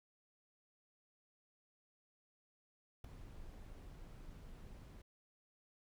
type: noise with ADSR envelope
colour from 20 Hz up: brown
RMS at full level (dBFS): -41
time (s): 3.04-5.02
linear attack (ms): 5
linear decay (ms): 4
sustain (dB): -12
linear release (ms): 6
effects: none